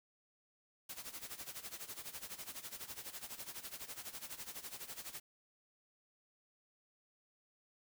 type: noise with tremolo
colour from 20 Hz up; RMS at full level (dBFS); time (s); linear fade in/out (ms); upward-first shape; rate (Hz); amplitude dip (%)
white; -45; 0.89-5.2; 5; sine; 12; 80
effects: none